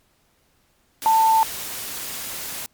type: tone in noise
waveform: sine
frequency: 890 Hz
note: A5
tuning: 20 cents sharp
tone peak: -13 dBFS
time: 1.06-1.43 s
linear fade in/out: 0 ms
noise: white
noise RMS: -31 dBFS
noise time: 1.02-2.66 s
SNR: +15 dB
effects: pink hiss -63 dBFS RMS until 2.73 s + MP3 96 kbps